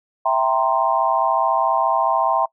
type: chord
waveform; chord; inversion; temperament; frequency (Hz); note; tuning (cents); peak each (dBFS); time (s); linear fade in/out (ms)
sine; C dominant seventh; first; equal; 659.3 / 784 / 932.3 / 1046.5; E5 / G5 / Bb5 / C6; 0 / 0 / 0 / 0; -21; 0.25-2.46; 10
effects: noise-tail reverb RT60 0.1 s tail -23 dB re dry